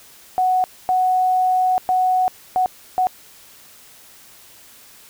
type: tone bursts at uneven times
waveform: sine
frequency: 740 Hz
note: F#5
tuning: in tune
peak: -14 dBFS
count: 5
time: 0.38-0.64 / 0.89-1.78 / 1.89-2.28 / 2.56-2.66 / 2.98-3.07 s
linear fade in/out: 0 ms
effects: white hiss -46 dBFS RMS until 5.09 s